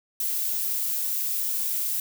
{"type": "noise", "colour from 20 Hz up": "violet", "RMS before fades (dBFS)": -27, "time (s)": [0.2, 2], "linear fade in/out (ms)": 2, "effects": []}